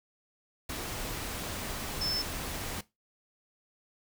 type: tone in noise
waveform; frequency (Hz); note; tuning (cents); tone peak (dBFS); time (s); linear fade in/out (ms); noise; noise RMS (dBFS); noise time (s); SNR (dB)
sine; 5274; E8; 0; -30; 2.01-2.22; 5; pink; -37; 0.69-2.81; +4
effects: noise-tail reverb RT60 0.2 s tail -18 dB re dry